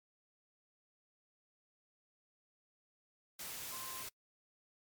sine tone in noise, 1046.5 Hz, C6, in tune, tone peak -50 dBFS, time 3.72-4.03 s, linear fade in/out 5 ms, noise white, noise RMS -45 dBFS, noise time 3.39-4.09 s, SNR -8 dB, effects noise-tail reverb RT60 0.1 s tail -25 dB re dry + MP3 96 kbps

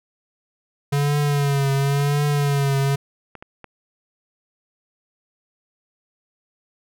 square tone with vibrato, 141.7 Hz, C#3, 38 cents sharp, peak -18 dBFS, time 0.92-2.96 s, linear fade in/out 10 ms, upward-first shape triangle, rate 0.94 Hz, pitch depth 61 cents each way
clicks, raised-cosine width 0.5 ms, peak -23 dBFS, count 4, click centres 2.002 / 3.353 / 3.425 / 3.643 s
effects none

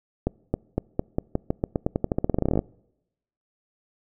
accelerating click train, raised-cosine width 2 ms, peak -9 dBFS, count 26, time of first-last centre 0.27-2.591 s, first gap 270 ms, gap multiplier 0.89, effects noise-tail reverb RT60 0.9 s tail -26 dB re dry

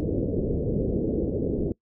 white low-pass noise, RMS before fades -26 dBFS, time 0-1.72 s, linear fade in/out 0 ms, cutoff 490 Hz, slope 48 dB/octave, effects noise-tail reverb RT60 0.1 s tail -22 dB re dry

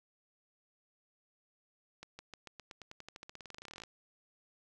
accelerating click train, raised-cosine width 0.2 ms, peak -30 dBFS, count 29, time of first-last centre 2.03-3.836 s, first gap 160 ms, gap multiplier 0.92, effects none

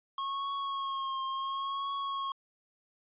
square tone with vibrato, 1088 Hz, C#6, 33 cents flat, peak -33 dBFS, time 0.18-2.32 s, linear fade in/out 2 ms, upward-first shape triangle, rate 0.71 Hz, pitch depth 37 cents each way, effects resampled to 8000 Hz

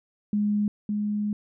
sine tone pair in turn, 207.7 / 208.5 Hz, G#3 / G#3, 0 / +7 cents, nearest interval unison, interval 7 cents, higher second, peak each -21 / -24 dBFS, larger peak first, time 0.33-0.68 / 0.89-1.33 s, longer second, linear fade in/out 2 ms, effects none

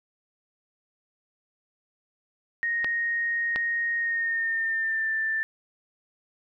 sine tone with pitch glide, 1864.7 to 1774.3 Hz, A#6 to A6, 0 to +14 cents, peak -24 dBFS, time 2.63-5.43 s, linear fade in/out 0 ms, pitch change -86 cents, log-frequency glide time 3.97-5.12 s
clicks, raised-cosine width 0.3 ms, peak -14 dBFS, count 2, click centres 2.845 / 3.56 s
effects none

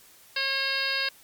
harmonic tone with a mistuned harmonic, 542 Hz, C#5, 39 cents flat, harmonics 1 / 2 / 3 / 4 / 5 / 6 / 7 / 8 / 9, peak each -39 / -39 / -30 / -35 / -32 / -38 / -34 / -33 / -32 dBFS, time 0.36-1.09 s, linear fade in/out 5 ms, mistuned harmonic 6, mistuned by -63 cents, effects white hiss -54 dBFS RMS until 1.23 s + MP3 96 kbps

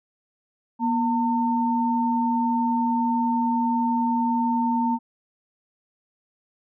sine tone pair together, 239.8 / 905.4 Hz, A#3 / A5, +49 / +49 cents, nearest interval octave + major seventh, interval 2300 cents, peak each -22 / -23 dBFS, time 0.79-4.99 s, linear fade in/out 50 ms, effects none

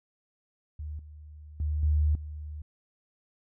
sine tone with level steps, 75.5 Hz, D2, 48 cents sharp, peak -34 / -44 / -26 / -21 / -36 dBFS, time 0.79-2.62 s, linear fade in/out 5 ms, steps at 0.99 / 1.6 / 1.83 / 2.15 s, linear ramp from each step 2 ms, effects none

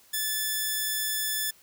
5% pulse tone, 1739 Hz, A6, 21 cents flat, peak -16 dBFS, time 0.13-1.51 s, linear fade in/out 10 ms, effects white hiss -58 dBFS RMS until 1.62 s

